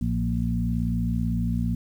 harmonic tone with a mistuned harmonic, 58.1 Hz, A#1, 5 cents flat, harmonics 1 / 2 / 3 / 4, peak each -28 / -28 / -28 / -28 dBFS, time 0.01-1.75 s, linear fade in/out 5 ms, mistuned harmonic 2, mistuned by -38 cents, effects 9-bit

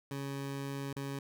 20% pulse tone with dropouts, 138.59 Hz, C#3, in tune, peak -32 dBFS, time 0.11-1.19 s, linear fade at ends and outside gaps 2 ms, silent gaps 0.928-0.964 s, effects none

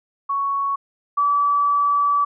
sine tone pair in turn, 1113 / 1150.9 Hz, C#6 / D6, +7 / -35 cents, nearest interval minor second, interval 58 cents, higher second, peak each -19 / -15 dBFS, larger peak second, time 0.29-0.76 / 1.17-2.25 s, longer second, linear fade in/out 10 ms, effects none

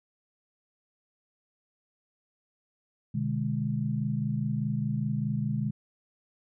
sine chord, G# diminished, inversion first, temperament just, 124.59 / 149.51 / 207.7 Hz, B2 / D3 / G#3, +16 / +31 / 0 cents, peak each -31 dBFS, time 3.14-5.71 s, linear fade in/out 10 ms, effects none

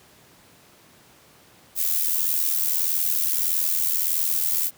violet noise with amplitude modulation, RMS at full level -20 dBFS, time 1.75-4.71 s, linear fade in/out 50 ms, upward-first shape sine, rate 81.6 Hz, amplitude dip 65%, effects pink hiss -53 dBFS RMS until 4.77 s + high-pass 100 Hz 12 dB/octave

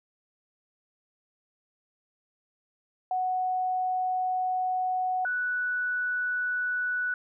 sine tone pair in turn, 740 / 1480 Hz, F#5 / F#6, 0 / 0 cents, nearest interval octave, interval 1200 cents, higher second, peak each -25 / -26 dBFS, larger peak first, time 3.11-5.25 / 5.25-7.14 s, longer first, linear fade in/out 2 ms, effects none

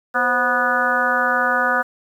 harmonic tone with a mistuned harmonic, 245.6 Hz, B3, 9 cents flat, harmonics 1 / 2 / 3 / 4 / 5 / 6 / 7, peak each -30 / -25 / -24 / -26 / -22 / -19 / -26 dBFS, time 0.14-1.83 s, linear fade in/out 20 ms, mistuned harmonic 2, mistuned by +100 cents, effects 8-bit

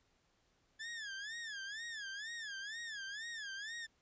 sawtooth tone with vibrato, 1715 Hz, A6, 45 cents flat, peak -39 dBFS, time 0.79-3.87 s, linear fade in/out 20 ms, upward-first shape sine, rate 2.1 Hz, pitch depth 160 cents each way, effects pink hiss -75 dBFS RMS until 4.01 s + resampled to 16000 Hz

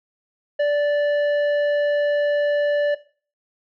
triangle tone with tanh clipping, 584 Hz, D5, 10 cents flat, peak -18 dBFS, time 0.59-2.95 s, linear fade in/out 10 ms, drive 13 dB, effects noise-tail reverb RT60 0.4 s tail -17 dB re dry

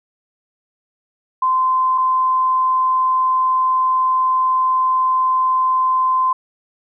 sine tone pair in turn, 1034 / 1034 Hz, C6 / C6, -21 / -21 cents, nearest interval unison, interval 0 cents, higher neither, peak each -13 dBFS, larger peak neither, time 1.42-1.98 / 1.98-6.33 s, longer second, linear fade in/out 5 ms, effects none

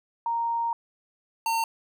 sine / square tone pair in turn, 930 / 909.8 Hz, A#5 / A#5, -4 / -42 cents, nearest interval unison, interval 38 cents, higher first, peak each -24 dBFS, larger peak neither, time 0.26-0.73 / 1.46-1.64 s, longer first, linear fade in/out 2 ms, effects none

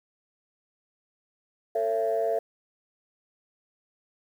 sine tone cluster, 449 / 550 / 673 Hz, A4 / C#5 / E5, +35 / -14 / +36 cents, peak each -27 / -31 / -25 dBFS, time 1.75-2.39 s, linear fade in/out 5 ms, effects tanh soft clip ceiling -17 dBFS + 9-bit

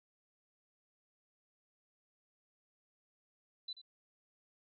sine tone with echo, 3997 Hz, B7, 20 cents sharp, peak -40 dBFS, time 3.68-3.73 s, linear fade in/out 5 ms, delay 86 ms, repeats 1, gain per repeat -12 dB, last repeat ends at 3.816 s, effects none

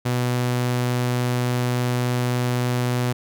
sawtooth tone, 123.47 Hz, B2, in tune, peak -16 dBFS, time 0.05-3.13 s, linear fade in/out 10 ms, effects none

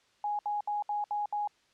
sine tone bursts, 830 Hz, G#5, 1 cent flat, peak -29 dBFS, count 6, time 0.24-1.475 s, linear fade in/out 2 ms, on 150 ms, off 67 ms, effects white hiss -67 dBFS RMS until 1.73 s + low-pass 5000 Hz 12 dB/octave

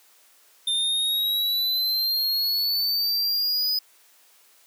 square exponential sweep, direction up, 3592 to 5010 Hz, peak -22 dBFS, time 0.67-3.79 s, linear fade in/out 5 ms, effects white hiss -57 dBFS RMS until 4.66 s + high-pass 400 Hz 12 dB/octave

